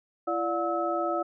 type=tone cluster; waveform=sine; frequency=338.6 / 584 / 719 / 1295 Hz; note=E4 / D5 / F#5 / E6; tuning=+46 / -10 / -50 / -31 cents; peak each=-31 dBFS; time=0.27-1.23 s; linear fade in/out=10 ms; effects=none